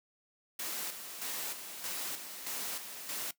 white noise with tremolo, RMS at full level -38 dBFS, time 0.59-3.31 s, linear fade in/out 5 ms, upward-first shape square, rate 1.6 Hz, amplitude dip 55%, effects noise-tail reverb RT60 0.1 s tail -18 dB re dry + high-pass 200 Hz 12 dB/octave

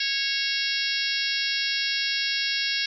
harmonic tone, 550 Hz, C#5, 14 cents flat, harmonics 3 / 4 / 5 / 6 / 7 / 8 / 9 / 10, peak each -32 / -32 / -32 / -32 / -32 / -32 / -32 / -32 dBFS, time 0-2.86 s, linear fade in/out 5 ms, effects none

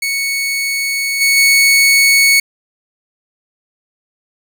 sawtooth tone with level steps, 2217 Hz, C#7, in tune, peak -12 / -6 / -4 dBFS, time 0.02-2.4 s, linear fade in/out 5 ms, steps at 1.2 / 1.36 s, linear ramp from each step 20 ms, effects none

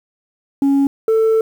sine tone pair in turn, 277.2 / 444.2 Hz, C#4 / A4, 0 / +16 cents, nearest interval minor sixth, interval 816 cents, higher second, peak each -8 dBFS, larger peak neither, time 0.62-0.87 / 1.08-1.41 s, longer second, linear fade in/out 2 ms, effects tanh soft clip ceiling -10 dBFS + 7-bit

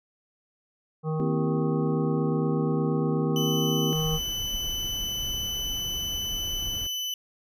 harmonic tone, 156.9 Hz, D#3, 15 cents sharp, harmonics 1 / 3 / 5 / 7 / 8, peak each -26 / -32 / -39 / -41 / -44 dBFS, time 1.03-4.2 s, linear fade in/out 50 ms
sine chord, C dominant seventh, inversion third, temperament equal, 233.1 / 261.6 / 329.6 / 392 Hz, Bb3 / C4 / E4 / G4, 0 / 0 / 0 / 0 cents, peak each -31 / -30 / -35 / -31 dBFS, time 1.2-3.93 s, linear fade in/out 0 ms
35% pulse tone, 3000 Hz, F#7, 23 cents sharp, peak -27 dBFS, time 3.36-7.14 s, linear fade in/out 2 ms
brown noise, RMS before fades -37 dBFS, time 3.95-6.87 s, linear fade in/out 2 ms
effects none

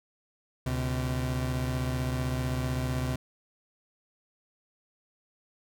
30% pulse tone pair together, 71.56 / 127.5 Hz, D2 / C3, -44 / -44 cents, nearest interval minor seventh, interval 1000 cents, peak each -30 / -27 dBFS, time 0.66-3.16 s, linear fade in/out 5 ms, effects none

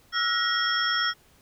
sine tone cluster, 1326 / 1435 / 1891 / 3276 / 5390 Hz, E6 / F6 / A#6 / G#7 / E8, +10 / +47 / +24 / -24 / +38 cents, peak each -29 dBFS, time 0.12-1.14 s, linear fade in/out 50 ms, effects pink hiss -59 dBFS RMS until 1.41 s

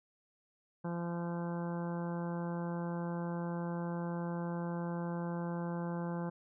harmonic tone, 171.7 Hz, F3, 29 cents flat, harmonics 1 / 2 / 3 / 4 / 5 / 6 / 7 / 8 / 9, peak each -36 / -44 / -44 / -51 / -47 / -50 / -56 / -56 / -54 dBFS, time 0.84-6.3 s, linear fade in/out 10 ms, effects none

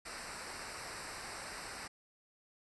pink noise with comb filter, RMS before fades -45 dBFS, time 0.05-1.88 s, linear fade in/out 10 ms, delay 0.3 ms, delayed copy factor -0.75, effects resampled to 24000 Hz

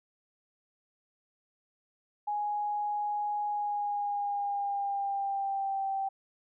sine tone with pitch glide, 830.6 to 779.5 Hz, G#5 to G5, 0 to -10 cents, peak -29 dBFS, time 2.27-6.09 s, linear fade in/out 10 ms, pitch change -110 cents, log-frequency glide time 3.47-5.87 s, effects none

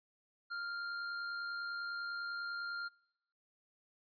square tone with amplitude modulation, 1396.9 Hz, F6, in tune, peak -38 dBFS, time 0.5-2.89 s, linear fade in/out 20 ms, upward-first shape sine, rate 70 Hz, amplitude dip 30%, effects noise-tail reverb RT60 0.9 s tail -26 dB re dry + resampled to 11025 Hz

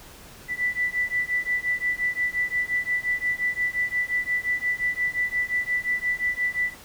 sine beating tone pair, 1975.5 / 1981.2 Hz, B6 / B6, 0 / +5 cents, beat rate 5.7 Hz, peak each -26 dBFS, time 0.48-6.75 s, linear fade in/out 50 ms, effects pink hiss -46 dBFS RMS until 6.84 s

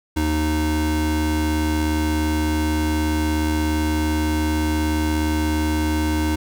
square tone pair together, 77 / 308.3 Hz, D#2 / D#4, -17 / -16 cents, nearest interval 2 octaves, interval 2401 cents, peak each -22 dBFS, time 0.16-6.36 s, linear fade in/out 10 ms, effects none

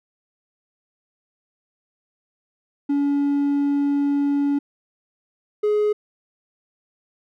triangle tone pair in turn, 284.1 / 419.9 Hz, C#4 / G#4, +43 / +19 cents, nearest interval perfect fifth, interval 676 cents, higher second, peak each -15 / -14 dBFS, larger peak second, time 2.89-4.59 / 5.63-5.93 s, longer first, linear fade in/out 10 ms, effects tanh soft clip ceiling -10 dBFS

